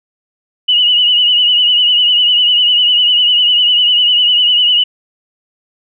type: tone with vibrato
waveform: sine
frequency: 2934 Hz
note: F#7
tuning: 15 cents flat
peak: -7 dBFS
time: 0.68-4.84 s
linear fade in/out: 10 ms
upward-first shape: sine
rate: 10 Hz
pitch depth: 51 cents each way
effects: none